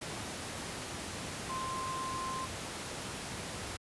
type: tone in noise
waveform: sine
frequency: 1046.5 Hz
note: C6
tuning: in tune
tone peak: -36 dBFS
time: 1.49-2.46 s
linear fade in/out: 10 ms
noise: pink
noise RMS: -40 dBFS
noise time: 0.01-3.77 s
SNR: +1 dB
effects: high-pass 80 Hz 12 dB/octave + resampled to 24000 Hz